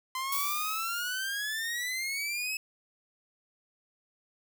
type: exponential sweep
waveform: sawtooth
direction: up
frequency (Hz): 1030 to 2600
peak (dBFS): -28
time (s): 0.15-2.57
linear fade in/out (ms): 2
type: noise with exponential decay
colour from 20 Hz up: violet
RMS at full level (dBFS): -31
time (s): 0.32-2.44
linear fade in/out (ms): 2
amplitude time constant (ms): 460
effects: none